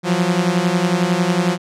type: beating tone pair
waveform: sawtooth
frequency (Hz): 171.7 / 182.7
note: F3 / F#3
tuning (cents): -29 / -22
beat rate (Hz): 11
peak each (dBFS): -14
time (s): 0.03-1.58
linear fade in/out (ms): 50
effects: low-pass 8000 Hz 12 dB/octave